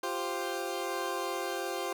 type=chord; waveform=20% pulse; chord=F suspended second; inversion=none; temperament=equal; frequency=349.2 / 392 / 523.3 Hz; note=F4 / G4 / C5; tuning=0 / 0 / 0 cents; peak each=-32 dBFS; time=0.03-1.93 s; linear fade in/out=5 ms; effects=none